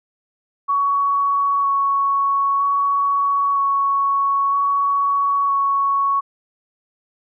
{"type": "tone with vibrato", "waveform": "sine", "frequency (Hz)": 1116, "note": "C#6", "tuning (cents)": 11, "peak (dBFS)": -15, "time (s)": [0.68, 6.21], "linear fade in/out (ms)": 20, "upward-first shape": "square", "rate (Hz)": 0.52, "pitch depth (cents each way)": 8, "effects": []}